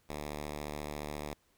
5% pulse tone, 74.3 Hz, D2, 21 cents sharp, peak -27 dBFS, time 0.09-1.34 s, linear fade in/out 5 ms, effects pink hiss -71 dBFS RMS until 1.57 s

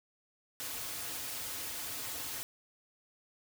white noise with comb filter, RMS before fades -40 dBFS, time 0.6-2.43 s, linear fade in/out 0 ms, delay 5.1 ms, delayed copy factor -0.6, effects none

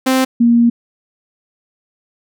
sawtooth / sine tone pair in turn, 261.1 / 235.5 Hz, C4 / A#3, -3 / +18 cents, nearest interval major second, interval 179 cents, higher first, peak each -7 dBFS, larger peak neither, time 0.06-0.25 / 0.4-0.7 s, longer second, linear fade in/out 10 ms, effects none

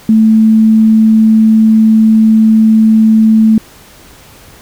sine tone, 220 Hz, A3, in tune, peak -3 dBFS, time 0.09-3.58 s, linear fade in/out 2 ms, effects pink hiss -38 dBFS RMS until 4.61 s

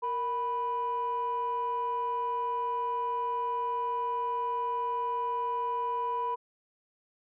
sine tone pair together, 466.2 / 986.4 Hz, A#4 / B5, 0 / -2 cents, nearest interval octave + minor second, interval 1298 cents, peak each -35 / -28 dBFS, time 0.02-6.36 s, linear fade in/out 20 ms, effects tanh soft clip ceiling -24 dBFS

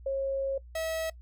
sine / 45% pulse tone pair in turn, 543 / 645.7 Hz, C#5 / E5, -36 / -36 cents, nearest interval minor third, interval 300 cents, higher second, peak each -27 / -30 dBFS, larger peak first, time 0.06-0.58 / 0.75-1.1 s, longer first, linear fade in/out 5 ms, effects noise-tail reverb RT60 0.1 s tail -22 dB re dry + added 60 Hz sine -46 dBFS peak until 1.21 s

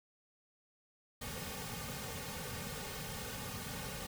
pink noise with comb filter, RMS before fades -43 dBFS, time 1.21-4.07 s, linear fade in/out 10 ms, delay 3 ms, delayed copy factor -1, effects none

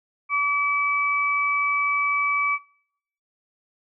sine tone pair together, 1148 / 2296 Hz, D6 / D7, -40 / -40 cents, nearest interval octave, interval 1200 cents, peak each -22 dBFS, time 0.29-2.59 s, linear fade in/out 50 ms, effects noise-tail reverb RT60 0.7 s tail -24 dB re dry

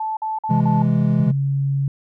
sine tone bursts, 874 Hz, A5, 12 cents flat, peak -21 dBFS, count 4, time 0-0.824 s, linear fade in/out 5 ms, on 170 ms, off 48 ms
triangle chord, C augmented, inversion none, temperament equal, 130.81 / 164.81 / 207.7 Hz, C3 / E3 / G#3, 0 / 0 / 0 cents, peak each -17 dBFS, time 0.49-1.32 s, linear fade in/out 20 ms
sine tone, 138.4 Hz, C#3, 2 cents flat, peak -17 dBFS, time 1.2-1.88 s, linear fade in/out 2 ms
effects none

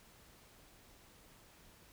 silence, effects pink hiss -62 dBFS RMS until 1.92 s

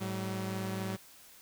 sawtooth tone pair together, 107 / 190.17 Hz, A2 / F#3, -48 / +48 cents, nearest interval minor seventh, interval 996 cents, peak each -34 / -32 dBFS, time 0-0.97 s, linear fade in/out 20 ms, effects white hiss -56 dBFS RMS until 1.41 s

